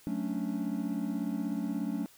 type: chord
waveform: triangle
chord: D major seventh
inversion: first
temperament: equal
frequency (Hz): 185 / 220 / 277.2 / 293.7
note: F#3 / A3 / C#4 / D4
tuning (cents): 0 / 0 / 0 / 0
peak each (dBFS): -35 / -33 / -34 / -36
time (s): 0.07-2.06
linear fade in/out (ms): 0
effects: white hiss -59 dBFS RMS until 2.17 s